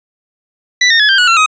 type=tone with pitch steps; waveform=25% pulse; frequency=1975.5 / 1832.6 / 1700 / 1577 / 1463 / 1357.1 / 1258.9 Hz; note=B6 / A#6 / G#6 / G6 / F#6 / E6 / D#6; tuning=0 / -30 / +40 / +10 / -20 / +50 / +20 cents; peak=-3 dBFS; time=0.81-1.461 s; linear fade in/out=5 ms; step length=93 ms; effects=resampled to 16000 Hz